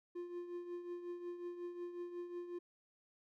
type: tone with tremolo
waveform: triangle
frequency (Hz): 350.7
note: F4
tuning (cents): +7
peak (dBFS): -38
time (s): 0.15-2.59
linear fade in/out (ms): 10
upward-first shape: triangle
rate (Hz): 5.5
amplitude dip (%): 65
effects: none